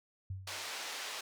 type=tone with exponential decay; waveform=sine; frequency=95 Hz; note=F#2; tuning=46 cents sharp; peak=-35 dBFS; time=0.3-0.71 s; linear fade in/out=5 ms; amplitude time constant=89 ms
type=band-pass noise; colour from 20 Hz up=white; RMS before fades=-42 dBFS; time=0.47-1.21 s; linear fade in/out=5 ms; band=510 to 5000 Hz; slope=12 dB/octave
effects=none